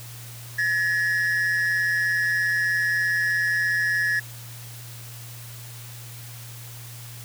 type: tone pair together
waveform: triangle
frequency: 1704 / 1880.8 Hz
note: G#6 / A#6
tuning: +44 / +15 cents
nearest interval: major second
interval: 171 cents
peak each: -20 / -24 dBFS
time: 0.58-4.2 s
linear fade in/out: 10 ms
effects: added 118 Hz sine -39 dBFS peak until 7.24 s + white hiss -43 dBFS RMS until 7.24 s